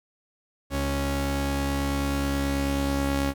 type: tone pair together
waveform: sawtooth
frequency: 69.3 / 277 Hz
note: C#2 / C#4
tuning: 0 / -1 cents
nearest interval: 2 octaves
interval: 2399 cents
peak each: -23 dBFS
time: 0.7-3.34 s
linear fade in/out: 50 ms
effects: none